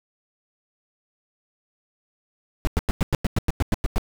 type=noise bursts; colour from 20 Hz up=brown; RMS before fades=-19 dBFS; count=12; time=2.65-3.981 s; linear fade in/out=0 ms; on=22 ms; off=97 ms; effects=none